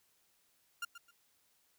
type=tone with echo; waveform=30% pulse; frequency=1400 Hz; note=F6; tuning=4 cents sharp; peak=-34 dBFS; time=0.82-0.85 s; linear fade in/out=5 ms; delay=130 ms; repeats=2; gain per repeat=-12 dB; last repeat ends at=1.11 s; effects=white hiss -73 dBFS RMS until 1.78 s